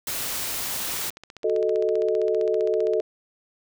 white noise, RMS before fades -29 dBFS, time 0.07-1.1 s, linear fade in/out 2 ms
click train, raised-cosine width 0.2 ms, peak -24 dBFS, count 31, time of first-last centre 1.04-3.001 s, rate 15.3 Hz
sine chord, D# diminished, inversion first, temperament equal, 370 / 440 / 622.3 Hz, F#4 / A4 / D#5, 0 / 0 / 0 cents, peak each -26 / -22 / -26 dBFS, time 1.44-3.01 s, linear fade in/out 5 ms
effects none

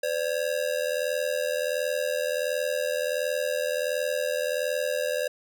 square ring-modulated tone, 549 Hz, C#5, 17 cents flat, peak -23 dBFS, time 0.03-5.28 s, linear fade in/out 5 ms, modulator 40.7 Hz, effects none

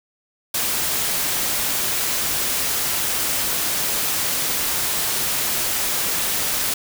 white noise, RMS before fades -22 dBFS, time 0.54-6.74 s, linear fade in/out 5 ms, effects none

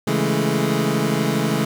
25% pulse chord, A major seventh, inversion first, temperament equal, 138.59 / 164.81 / 207.7 / 220 Hz, C#3 / E3 / G#3 / A3, 0 / 0 / 0 / 0 cents, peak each -20 dBFS, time 0.07-1.65 s, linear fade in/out 5 ms, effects none

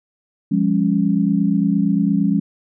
sine chord, Db major, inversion first, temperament equal with one note detuned, 174.61 / 203.3 / 277.2 Hz, F3 / Ab3 / Db4, 0 / -37 / 0 cents, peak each -19 / -17 / -20 dBFS, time 0.51-2.4 s, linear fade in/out 10 ms, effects none

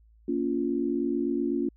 sine chord, Bb minor, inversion none, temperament equal with one note detuned, 233.1 / 281.4 / 349.2 Hz, Bb3 / Db4 / F4, 0 / +26 / 0 cents, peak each -31 / -28 / -29 dBFS, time 0.28-1.69 s, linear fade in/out 5 ms, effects added 55 Hz sine -55 dBFS peak until 1.76 s

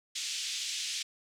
pink band-pass noise, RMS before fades -36 dBFS, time 0.15-1.03 s, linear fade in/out 10 ms, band 2800 to 7400 Hz, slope 24 dB/octave, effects none

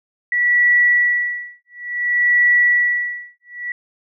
sine tone with tremolo, 1946 Hz, B6, 26 cents flat, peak -10 dBFS, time 0.32-3.72 s, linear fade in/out 2 ms, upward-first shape sine, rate 0.57 Hz, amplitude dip 100%, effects none

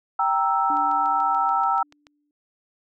sine chord, E diminished, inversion first, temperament equal, 784 / 932.3 / 1318.5 Hz, G5 / Bb5 / E6, 0 / 0 / 0 cents, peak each -23 / -24 / -22 dBFS, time 0.19-1.83 s, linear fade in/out 5 ms
sine tone with exponential decay, 293.7 Hz, D4, in tune, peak -31 dBFS, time 0.7-2.31 s, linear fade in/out 1 ms, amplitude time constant 350 ms
click train, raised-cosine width 0.2 ms, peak -30 dBFS, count 10, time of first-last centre 0.77-2.069 s, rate 6.93 Hz
effects none

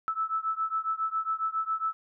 sine beating tone pair, 1308 / 1315.3 Hz, E6 / E6, -14 / -4 cents, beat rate 7.3 Hz, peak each -30 / -31 dBFS, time 0.08-1.93 s, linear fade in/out 0 ms, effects none

